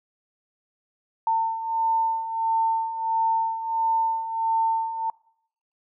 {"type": "beating tone pair", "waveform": "sine", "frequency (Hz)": [899, 900.5], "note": ["A5", "A5"], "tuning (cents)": [37, 40], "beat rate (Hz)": 1.5, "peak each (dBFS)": [-28, -22], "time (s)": [1.27, 5.1], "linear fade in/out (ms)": 2, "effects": ["noise-tail reverb RT60 0.7 s tail -24 dB re dry"]}